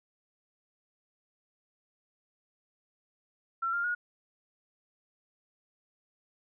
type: tone with pitch steps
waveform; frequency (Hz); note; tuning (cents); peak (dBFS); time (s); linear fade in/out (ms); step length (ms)
sine; 1353 / 1397.5 / 1443.4; E6 / F6 / F#6; +45 / +1 / -43; -28; 3.62-3.95; 10; 110
effects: none